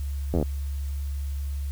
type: slowing click train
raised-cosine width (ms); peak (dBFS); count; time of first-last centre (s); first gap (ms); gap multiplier
2; -12; 8; 0.34-0.427; 11; 1.04
effects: added 70 Hz sine -27 dBFS peak until 1.71 s + white hiss -51 dBFS RMS until 1.71 s